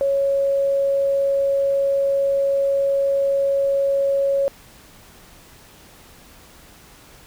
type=tone; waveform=sine; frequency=553 Hz; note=C#5; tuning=4 cents flat; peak=-16 dBFS; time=0.01-4.48 s; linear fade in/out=0 ms; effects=pink hiss -47 dBFS RMS until 7.26 s